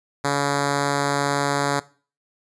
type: tone with notch filter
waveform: 5% pulse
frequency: 141.9 Hz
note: C#3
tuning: 41 cents sharp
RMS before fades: -22 dBFS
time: 0.24-1.8 s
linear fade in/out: 10 ms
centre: 2800 Hz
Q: 1.6
effects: noise-tail reverb RT60 0.4 s tail -20 dB re dry + resampled to 22050 Hz